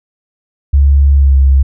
sine tone with pitch glide, 70 to 67.65 Hz, C#2 to C#2, +18 to -42 cents, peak -4 dBFS, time 0.73-1.63 s, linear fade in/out 10 ms, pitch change -60 cents, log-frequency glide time 1.16-1.35 s, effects none

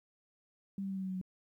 sine tone with pitch steps, 196.3 / 194.38 / 192.48 / 190.6 / 188.74 / 186.89 / 185.07 Hz, G3 / G3 / G3 / G3 / F#3 / F#3 / F#3, +3 / -14 / -31 / -48 / +35 / +18 / +1 cents, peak -35 dBFS, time 0.78-1.214 s, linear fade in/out 2 ms, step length 62 ms, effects 12-bit

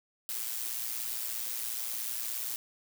blue noise with amplitude modulation, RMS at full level -33 dBFS, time 0.29-2.56 s, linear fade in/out 0 ms, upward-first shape sine, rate 117 Hz, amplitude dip 60%, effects none

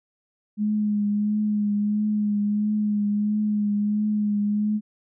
sine tone with vibrato, 208.8 Hz, G#3, 10 cents sharp, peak -20 dBFS, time 0.57-4.81 s, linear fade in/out 50 ms, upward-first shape triangle, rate 1.5 Hz, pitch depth 31 cents each way, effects none

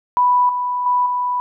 sine tone with level steps, 987.8 Hz, B5, in tune, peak -11 / -18 / -13 / -17 dBFS, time 0.17-1.4 s, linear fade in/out 0 ms, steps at 0.49 / 0.86 / 1.06 s, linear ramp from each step 2 ms, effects none

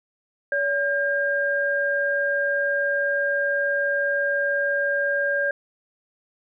sine tone pair together, 568.2 / 1607 Hz, C#5 / G6, +43 / +43 cents, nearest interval octave + tritone, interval 1800 cents, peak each -24 / -22 dBFS, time 0.52-5.51 s, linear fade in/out 2 ms, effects none

